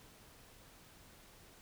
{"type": "silence", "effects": ["pink hiss -60 dBFS RMS until 1.61 s"]}